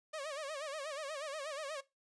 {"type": "tone with vibrato", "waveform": "sawtooth", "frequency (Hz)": 587.3, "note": "D5", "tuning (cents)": 0, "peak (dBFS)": -36, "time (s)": [0.13, 1.81], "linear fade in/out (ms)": 10, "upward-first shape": "sine", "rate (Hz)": 8.3, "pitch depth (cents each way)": 140, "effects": ["noise-tail reverb RT60 0.2 s tail -18 dB re dry", "resampled to 22050 Hz"]}